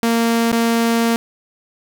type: tone with dropouts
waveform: sawtooth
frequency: 230.9 Hz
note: A#3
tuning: 16 cents flat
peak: -10 dBFS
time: 0.03-1.16 s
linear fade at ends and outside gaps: 0 ms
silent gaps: 0.517-0.527 s
effects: none